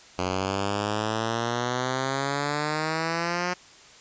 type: exponential sweep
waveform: 5% pulse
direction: up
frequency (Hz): 90.5 to 180.8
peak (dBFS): -14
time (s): 0.18-3.54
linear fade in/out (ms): 10
effects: white hiss -50 dBFS RMS until 4 s + resampled to 16000 Hz